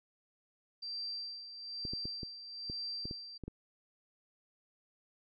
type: tone with tremolo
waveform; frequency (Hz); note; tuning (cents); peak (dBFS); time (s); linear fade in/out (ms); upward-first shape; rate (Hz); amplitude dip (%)
sine; 4699; D8; 0; -37; 0.82-3.38; 10; sine; 1.1; 65
type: clicks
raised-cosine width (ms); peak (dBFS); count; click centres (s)
3; -29; 9; 1.852 / 1.935 / 2.055 / 2.232 / 2.699 / 3.055 / 3.111 / 3.437 / 3.48
effects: none